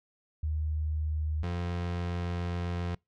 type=tone pair in turn; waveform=sine / 30% pulse; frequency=77 / 87.36 Hz; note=D#2 / F2; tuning=-17 / +1 cents; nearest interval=major second; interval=218 cents; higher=second; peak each=-28 dBFS; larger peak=neither; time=0.43-1.43 / 1.43-2.95 s; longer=second; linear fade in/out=5 ms; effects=noise-tail reverb RT60 0.2 s tail -26 dB re dry + low-pass 4000 Hz 12 dB/octave